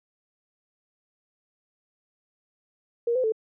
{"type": "tone with pitch steps", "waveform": "sine", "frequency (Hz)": [470.6, 511, 440.3], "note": ["A#4", "C5", "A4"], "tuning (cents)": [16, -41, 1], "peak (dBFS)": -21, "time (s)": [3.07, 3.322], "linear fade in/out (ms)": 5, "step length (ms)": 84, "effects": []}